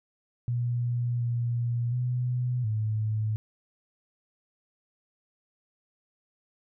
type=tone with pitch steps; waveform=sine; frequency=120.7 / 119.1 / 124.1 / 108.5 Hz; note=B2 / A#2 / B2 / A2; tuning=-39 / +38 / +9 / -24 cents; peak=-25 dBFS; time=0.48-3.36 s; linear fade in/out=0 ms; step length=720 ms; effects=none